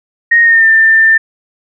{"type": "tone with pitch glide", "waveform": "sine", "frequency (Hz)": [1864.7, 1789.8], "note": ["A#6", "A6"], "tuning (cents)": [0, 29], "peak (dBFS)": -4, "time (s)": [0.31, 1.18], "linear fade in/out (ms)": 10, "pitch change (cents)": -71, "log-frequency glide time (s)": [0.42, 0.68], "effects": []}